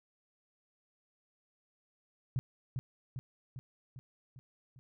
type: tone with echo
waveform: sine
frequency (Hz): 127.9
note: C3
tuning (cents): -39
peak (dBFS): -29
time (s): 2.36-2.39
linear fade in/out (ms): 0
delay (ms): 400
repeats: 6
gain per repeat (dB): -4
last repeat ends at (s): 4.79
effects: none